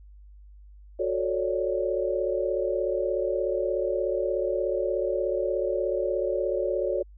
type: chord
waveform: sine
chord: D major seventh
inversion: first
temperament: just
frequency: 367.1 / 440.5 / 550.6 / 587.3 Hz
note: F#4 / A4 / C#5 / D5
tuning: -14 / +2 / -12 / 0 cents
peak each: -29 / -31 / -28 / -31 dBFS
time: 0.99-7.03 s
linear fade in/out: 10 ms
effects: added 50 Hz sine -46 dBFS peak until 7.17 s